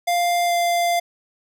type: tone with pitch glide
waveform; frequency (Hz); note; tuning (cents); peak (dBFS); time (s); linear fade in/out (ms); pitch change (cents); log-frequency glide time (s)
square; 698.5 to 693.3; F5 to F5; 0 to -13; -18; 0.07-1; 10; -13; 0.46-0.52
effects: none